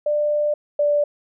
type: tone pair in turn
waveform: sine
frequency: 594 / 585.8 Hz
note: D5 / D5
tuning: +20 / -5 cents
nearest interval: unison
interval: 25 cents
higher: first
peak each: -17 / -15 dBFS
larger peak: second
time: 0.06-0.54 / 0.79-1.04 s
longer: first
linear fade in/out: 5 ms
effects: none